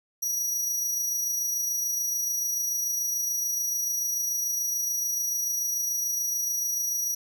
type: tone with amplitude modulation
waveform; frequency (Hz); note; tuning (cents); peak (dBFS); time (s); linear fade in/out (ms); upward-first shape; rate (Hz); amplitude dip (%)
sawtooth; 5790; F#8; -38; -22; 0.22-7.15; 10; sine; 26.9; 30
effects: none